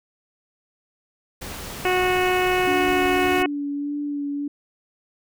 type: noise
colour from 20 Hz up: pink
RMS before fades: -34 dBFS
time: 1.41-3.43 s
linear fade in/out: 10 ms
type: harmonic tone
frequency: 366.2 Hz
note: F#4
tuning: 18 cents flat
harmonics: 1 / 2 / 3 / 4 / 5 / 6 / 7 / 8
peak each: -21 / -24 / -29 / -30 / -30 / -29 / -29 / -33 dBFS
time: 1.85-3.46 s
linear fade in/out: 2 ms
type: tone with vibrato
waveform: sine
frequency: 288.2 Hz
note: D4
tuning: 33 cents flat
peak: -24 dBFS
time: 2.67-4.48 s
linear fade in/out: 5 ms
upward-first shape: sine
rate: 1.7 Hz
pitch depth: 19 cents each way
effects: none